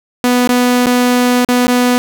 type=tone with dropouts; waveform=sawtooth; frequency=246.9 Hz; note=B3; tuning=in tune; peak=-5 dBFS; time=0.24-1.98 s; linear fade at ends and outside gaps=0 ms; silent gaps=0.474-0.491 / 0.86-0.867 / 1.448-1.487 / 1.67-1.68 s; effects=none